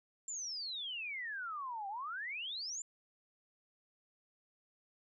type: exponential two-way sweep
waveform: sine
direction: down then up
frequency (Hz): 7390 to 770 to 7390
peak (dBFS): -39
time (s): 0.28-2.82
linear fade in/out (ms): 2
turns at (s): 1.88
effects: none